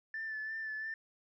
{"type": "tone with vibrato", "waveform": "sine", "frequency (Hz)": 1760, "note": "A6", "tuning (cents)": 0, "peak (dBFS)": -36, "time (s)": [0.14, 0.94], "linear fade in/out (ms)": 2, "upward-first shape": "sine", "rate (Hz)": 2.9, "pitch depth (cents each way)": 28, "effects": ["tanh soft clip ceiling -33 dBFS"]}